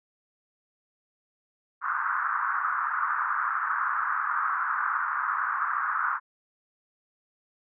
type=band-pass noise; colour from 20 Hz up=pink; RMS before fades=-28 dBFS; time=1.81-6.2 s; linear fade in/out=50 ms; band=1100 to 1500 Hz; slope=48 dB/octave; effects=none